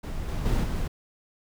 brown noise with level steps, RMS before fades -32 / -29 / -24 / -28 dBFS, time 0.03-0.88 s, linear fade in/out 10 ms, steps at 0.28 / 0.45 / 0.63 s, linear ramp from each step 10 ms, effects none

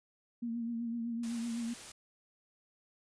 sine tone with vibrato, 233.1 Hz, A#3, in tune, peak -34 dBFS, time 0.42-1.74 s, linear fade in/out 10 ms, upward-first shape triangle, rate 7.9 Hz, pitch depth 46 cents each way
white noise, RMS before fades -48 dBFS, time 1.23-1.92 s, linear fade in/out 5 ms
effects resampled to 22050 Hz

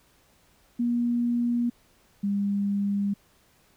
sine tone pair in turn, 239 / 201 Hz, A#3 / G3, +43 / +44 cents, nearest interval minor third, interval 299 cents, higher first, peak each -22 / -23 dBFS, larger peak first, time 0.79-1.7 / 2.23-3.14 s, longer neither, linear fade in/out 10 ms, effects pink hiss -62 dBFS RMS until 3.76 s

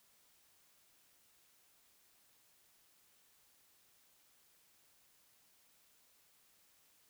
silence, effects white hiss -70 dBFS RMS until 7.09 s

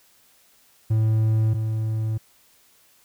triangle tone pair in turn, 110 / 110 Hz, A2 / A2, 0 / 0 cents, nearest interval unison, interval 0 cents, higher neither, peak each -15 / -20 dBFS, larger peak first, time 0.9-1.54 / 1.54-2.18 s, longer neither, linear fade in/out 10 ms, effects white hiss -58 dBFS RMS until 3.04 s

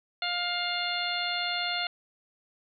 harmonic tone, 705 Hz, F5, 16 cents sharp, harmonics 1 / 2 / 3 / 4 / 5 / 6, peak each -35 / -35 / -35 / -35 / -35 / -35 dBFS, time 0.22-1.87 s, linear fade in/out 2 ms, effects none

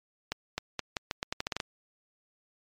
accelerating click train, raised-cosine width 0.2 ms, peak -13 dBFS, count 12, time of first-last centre 0.32-1.602 s, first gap 260 ms, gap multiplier 0.82, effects MP3 96 kbps

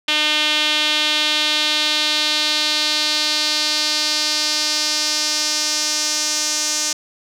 sawtooth tone with band-pass filter sweep, 303.1 Hz, D#4, 45 cents flat, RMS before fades -19 dBFS, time 0.08-6.93 s, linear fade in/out 5 ms, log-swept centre 3200 to 6100 Hz, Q 2.9, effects none

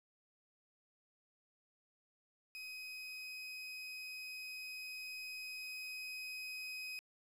30% pulse tone with level ramp, 2519 Hz, D#7, 21 cents sharp, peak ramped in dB -43 to -40 dBFS, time 2.55-6.99 s, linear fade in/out 0 ms, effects low-pass 12000 Hz 12 dB/octave + 11-bit

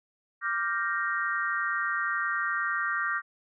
sine chord, G minor seventh, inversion second, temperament equal, 1174.7 / 1396.9 / 1568 / 1864.7 Hz, D6 / F6 / G6 / Bb6, 0 / 0 / 0 / 0 cents, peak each -32 dBFS, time 0.41-3.22 s, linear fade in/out 50 ms, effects none

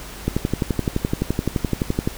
click train, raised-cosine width 3 ms, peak -6 dBFS, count 22, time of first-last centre 0.28-2.075 s, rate 11.7 Hz, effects added 50 Hz sine -40 dBFS peak until 2.17 s + pink hiss -37 dBFS RMS until 2.17 s

